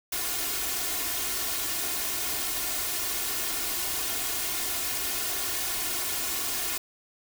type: noise with comb filter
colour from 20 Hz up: white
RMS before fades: -30 dBFS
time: 0.12-6.78 s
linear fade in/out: 5 ms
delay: 2.8 ms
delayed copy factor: +0.7
effects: none